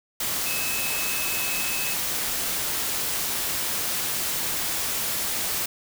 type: tone in noise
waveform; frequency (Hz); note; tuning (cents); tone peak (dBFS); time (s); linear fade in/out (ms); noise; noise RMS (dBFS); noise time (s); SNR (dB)
sine; 2586; E7; -34; -31; 0.46-1.94; 5; white; -27; 0.2-5.66; -7
effects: none